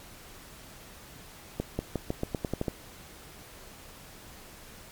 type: accelerating click train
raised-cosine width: 2 ms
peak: -15 dBFS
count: 10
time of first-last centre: 1.6-2.682 s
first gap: 190 ms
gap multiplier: 0.88
effects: pink hiss -49 dBFS RMS until 4.91 s + MP3 96 kbps